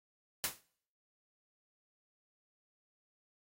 white noise with exponential decay, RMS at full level -31 dBFS, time 0.44-0.61 s, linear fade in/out 0 ms, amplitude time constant 36 ms, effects noise-tail reverb RT60 0.6 s tail -23 dB re dry + AAC 48 kbps

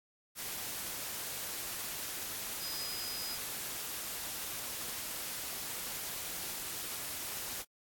sine tone in noise, 4978 Hz, D#8, in tune, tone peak -40 dBFS, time 2.59-3.39 s, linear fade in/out 50 ms, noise white, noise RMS -40 dBFS, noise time 0.35-7.65 s, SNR -3 dB, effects AAC 64 kbps

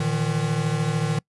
square tone cluster, 115.7 / 153 / 166.5 Hz, A#2 / D#3 / E3, -13 / -29 / +18 cents, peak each -29 / -24 / -29 dBFS, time 0-1.19 s, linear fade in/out 5 ms, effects noise-tail reverb RT60 0.1 s tail -25 dB re dry + resampled to 24000 Hz

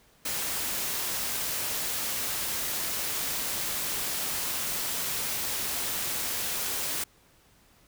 white noise, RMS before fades -31 dBFS, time 0.25-7.04 s, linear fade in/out 5 ms, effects pink hiss -61 dBFS RMS until 7.87 s

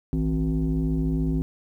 sine tone with frequency modulation, 161.4 Hz, E3, 36 cents flat, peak -20 dBFS, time 0.13-1.42 s, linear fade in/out 0 ms, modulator 103 Hz, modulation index 1.3, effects tanh soft clip ceiling -17 dBFS + 10-bit

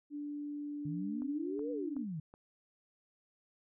sine tone, 292.2 Hz, D4, 9 cents flat, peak -38 dBFS, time 0.1-2.06 s, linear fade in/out 50 ms
sine exponential two-way sweep, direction up then down, 146.83 to 500 to 146.83 Hz, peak -37 dBFS, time 0.85-2.2 s, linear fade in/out 5 ms, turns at 1.71 s
click train, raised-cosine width 1 ms, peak -40 dBFS, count 4, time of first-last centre 1.22-2.339 s, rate 2.68 Hz
effects none

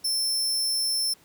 sawtooth tone, 5340 Hz, E8, 22 cents sharp, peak -21 dBFS, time 0.04-1.14 s, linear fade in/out 10 ms, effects pink hiss -57 dBFS RMS until 1.24 s + high-pass 80 Hz 12 dB/octave

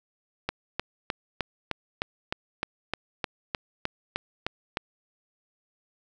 click train, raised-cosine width 0.3 ms, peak -11 dBFS, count 15, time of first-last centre 0.49-4.771 s, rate 3.27 Hz, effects none

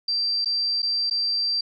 sine tone with dropouts, 4699 Hz, D8, in tune, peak -21 dBFS, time 0.08-1.61 s, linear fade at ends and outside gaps 5 ms, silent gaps 0.447-0.457 / 0.821-0.828 / 1.099-1.109 s, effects none

